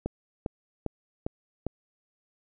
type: click train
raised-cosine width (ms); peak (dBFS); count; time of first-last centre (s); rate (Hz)
2; -16; 5; 0.06-1.666; 2.49
effects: none